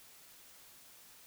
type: silence
effects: white hiss -58 dBFS RMS until 1.26 s